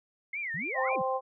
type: tone with vibrato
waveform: sine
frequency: 2078 Hz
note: C7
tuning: 12 cents flat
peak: -32 dBFS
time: 0.33-0.96 s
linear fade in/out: 5 ms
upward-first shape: sine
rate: 3.7 Hz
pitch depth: 250 cents each way
type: exponential two-way sweep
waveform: sine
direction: up then down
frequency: 136.4 to 1495 to 136.4 Hz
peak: -37 dBFS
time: 0.54-1.02 s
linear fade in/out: 5 ms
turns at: 0.88 s
type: harmonic tone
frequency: 261.6 Hz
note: C4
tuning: in tune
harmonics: 2 / 3 / 4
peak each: -30 / -32 / -33 dBFS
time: 0.74-1.21 s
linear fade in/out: 50 ms
effects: none